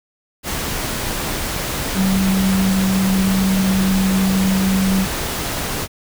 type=tone in noise; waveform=sine; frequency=191 Hz; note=G3; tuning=45 cents flat; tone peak=-14 dBFS; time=1.94-5.07 s; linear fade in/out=50 ms; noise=pink; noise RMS=-23 dBFS; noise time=0.43-5.88 s; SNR=+6 dB; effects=none